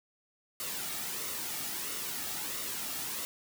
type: noise with flanger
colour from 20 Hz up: white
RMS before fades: -37 dBFS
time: 0.6-3.25 s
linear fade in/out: 0 ms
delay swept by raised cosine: 1.2 to 2 ms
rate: 1.5 Hz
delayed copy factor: -0.5
effects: none